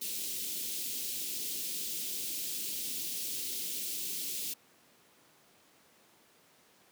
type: band-stop noise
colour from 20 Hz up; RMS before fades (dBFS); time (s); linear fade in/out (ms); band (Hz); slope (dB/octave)
white; -37; 0.01-4.54; 10; 400 to 2800; 24
effects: pink hiss -63 dBFS RMS until 6.91 s + high-pass 200 Hz 12 dB/octave